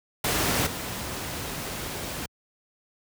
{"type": "noise with level steps", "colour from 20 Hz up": "pink", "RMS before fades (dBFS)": [-24, -33], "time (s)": [0.24, 2.26], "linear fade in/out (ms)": 5, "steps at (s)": 0.66, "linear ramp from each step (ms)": 10, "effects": ["high-pass 60 Hz 12 dB/octave"]}